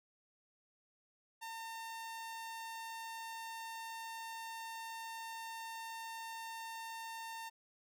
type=tone; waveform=sawtooth; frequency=907 Hz; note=A#5; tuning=48 cents flat; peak=-40 dBFS; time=1.41-7.5 s; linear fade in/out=20 ms; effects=none